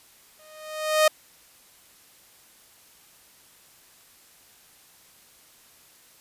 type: tone with exponential growth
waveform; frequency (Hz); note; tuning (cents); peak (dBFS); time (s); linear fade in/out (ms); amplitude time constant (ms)
sawtooth; 619; D#5; -9; -10; 0.39-1.08; 5; 150
effects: white hiss -55 dBFS RMS until 6.2 s + resampled to 32000 Hz